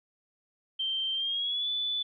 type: tone with pitch glide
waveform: sine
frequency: 3136 to 3480 Hz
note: G7 to A7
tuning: 0 to -20 cents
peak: -28 dBFS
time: 0.79-2.03 s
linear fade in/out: 10 ms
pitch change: +180 cents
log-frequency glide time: 1.14-1.69 s
effects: none